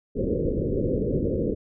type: low-pass noise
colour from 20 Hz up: white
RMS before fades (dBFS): -25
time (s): 0.15-1.55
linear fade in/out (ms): 20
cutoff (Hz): 540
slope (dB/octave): 96
effects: none